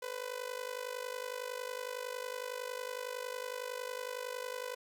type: tone with amplitude modulation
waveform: sawtooth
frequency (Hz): 500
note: B4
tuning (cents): +21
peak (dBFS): -31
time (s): 0.02-4.75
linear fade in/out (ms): 10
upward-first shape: sine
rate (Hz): 50.9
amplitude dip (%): 85
effects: none